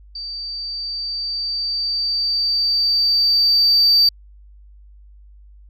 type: tone with level ramp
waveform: sine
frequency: 4634 Hz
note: D8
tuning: 24 cents flat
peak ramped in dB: -27 to -8 dBFS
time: 0.15-4.09 s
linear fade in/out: 5 ms
effects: tanh soft clip ceiling -8 dBFS + added 50 Hz sine -42 dBFS peak until 5.69 s